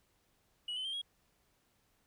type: tone with pitch steps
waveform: sine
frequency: 2923 / 3044 / 3169 / 3300 Hz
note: F#7 / F#7 / G7 / G#7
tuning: -22 / +48 / +18 / -12 cents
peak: -34 dBFS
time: 0.68-1.016 s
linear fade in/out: 5 ms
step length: 84 ms
effects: tanh soft clip ceiling -35 dBFS + pink hiss -74 dBFS RMS until 2.06 s